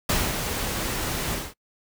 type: noise with ADSR envelope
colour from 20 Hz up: pink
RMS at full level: -22 dBFS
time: 0.09-1.54 s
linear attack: 6 ms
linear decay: 220 ms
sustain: -6 dB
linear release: 210 ms
effects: noise-tail reverb RT60 0.1 s tail -23 dB re dry